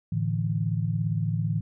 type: chord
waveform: sine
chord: A suspended fourth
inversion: none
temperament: equal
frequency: 110 / 146.83 / 164.81 Hz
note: A2 / D3 / E3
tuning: 0 / 0 / 0 cents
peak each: -27 / -30 / -28 dBFS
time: 0.12-1.61 s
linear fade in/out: 5 ms
effects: none